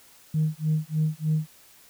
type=tone with tremolo; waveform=sine; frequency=155.56 Hz; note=D#3; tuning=in tune; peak=-18 dBFS; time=0.34-1.47 s; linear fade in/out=5 ms; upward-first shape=sine; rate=3.3 Hz; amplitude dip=100%; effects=tanh soft clip ceiling -16 dBFS + white hiss -54 dBFS RMS until 1.89 s